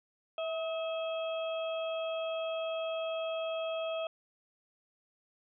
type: harmonic tone with a mistuned harmonic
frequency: 650 Hz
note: E5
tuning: 24 cents flat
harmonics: 1 / 2 / 4 / 5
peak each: -33 / -44 / -45 / -45 dBFS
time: 0.38-4.07 s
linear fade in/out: 2 ms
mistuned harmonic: 2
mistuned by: -37 cents
effects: none